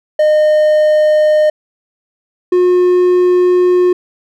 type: tone pair in turn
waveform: triangle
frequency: 611 / 360.2 Hz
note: D#5 / F#4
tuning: -32 / -46 cents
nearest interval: major sixth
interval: 914 cents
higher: first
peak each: -5 dBFS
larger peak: neither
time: 0.19-1.5 / 2.52-3.93 s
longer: second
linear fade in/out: 5 ms
effects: none